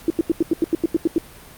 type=tone bursts; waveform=sine; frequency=329.6 Hz; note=E4; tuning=in tune; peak=-13 dBFS; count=11; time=0.08-1.182 s; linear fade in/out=2 ms; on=22 ms; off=86 ms; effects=pink hiss -43 dBFS RMS until 1.57 s + Opus 48 kbps